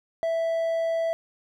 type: tone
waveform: triangle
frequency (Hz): 659.3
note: E5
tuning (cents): 0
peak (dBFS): -21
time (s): 0.23-1.13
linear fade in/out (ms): 0
effects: none